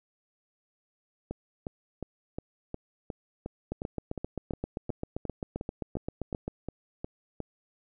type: two click trains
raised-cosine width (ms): 2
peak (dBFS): -21 / -19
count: 18 / 22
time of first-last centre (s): 1.31-7.403 / 3.72-6.48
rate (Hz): 2.79 / 7.61
effects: none